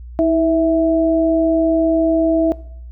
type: tone pair together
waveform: sine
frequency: 322.5 / 657 Hz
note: E4 / E5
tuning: -38 / -6 cents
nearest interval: octave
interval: 1232 cents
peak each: -14 dBFS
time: 0.19-2.52 s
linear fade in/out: 0 ms
effects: noise-tail reverb RT60 0.6 s tail -20 dB re dry + added 60 Hz sine -31 dBFS peak until 2.91 s